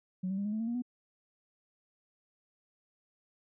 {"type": "tone with pitch steps", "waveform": "sine", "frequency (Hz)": [184.9, 192.64, 200.7, 209.1, 217.9, 227, 236.5, 246.4], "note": ["F#3", "G3", "G3", "G#3", "A3", "A#3", "A#3", "B3"], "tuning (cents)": [-1, -30, 41, 12, -17, -46, 25, -4], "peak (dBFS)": -30, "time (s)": [0.23, 0.822], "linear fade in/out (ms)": 10, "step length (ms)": 74, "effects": ["tanh soft clip ceiling -27 dBFS"]}